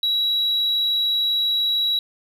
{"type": "tone", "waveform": "sine", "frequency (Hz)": 3889, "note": "B7", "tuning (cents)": -27, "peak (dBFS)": -16, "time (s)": [0.03, 1.99], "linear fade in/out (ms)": 2, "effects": ["tanh soft clip ceiling -16 dBFS", "9-bit"]}